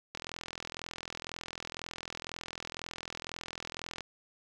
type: click train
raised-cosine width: 0.2 ms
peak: -21 dBFS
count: 163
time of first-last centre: 0.15-4.007 s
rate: 42 Hz
effects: none